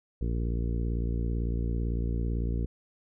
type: harmonic tone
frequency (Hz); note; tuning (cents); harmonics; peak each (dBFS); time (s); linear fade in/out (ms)
57.9; A#1; -11; 1 / 2 / 3 / 4 / 5 / 6 / 7 / 8; -28 / -34 / -38 / -40 / -42 / -44 / -45 / -46; 0.21-2.66; 5
effects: none